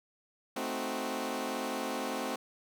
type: chord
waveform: 15% pulse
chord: A diminished seventh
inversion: none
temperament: equal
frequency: 220 / 261.6 / 311.1 / 370 Hz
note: A3 / C4 / Eb4 / Gb4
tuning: 0 / 0 / 0 / 0 cents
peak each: -33 / -30 / -36 / -34 dBFS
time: 0.56-2.36 s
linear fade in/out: 5 ms
effects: none